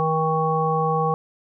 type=harmonic tone; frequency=158.9 Hz; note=D#3; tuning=37 cents sharp; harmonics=1 / 3 / 5 / 7; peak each=-24 / -24 / -24 / -24 dBFS; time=0-1.14 s; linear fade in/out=0 ms; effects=none